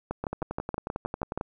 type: two click trains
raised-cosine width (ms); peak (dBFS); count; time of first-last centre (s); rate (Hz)
1; -17 / -16; 14 / 9; 0.24-1.411 / 0.11-1.376; 11.1 / 6.32
effects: none